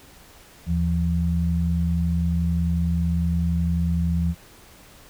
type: tone pair together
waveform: sine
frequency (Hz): 79.01 / 170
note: D#2 / F3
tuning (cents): +27 / -46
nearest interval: octave + minor second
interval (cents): 1327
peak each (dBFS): -22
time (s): 0.66-4.35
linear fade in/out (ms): 50
effects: pink hiss -49 dBFS RMS until 5.09 s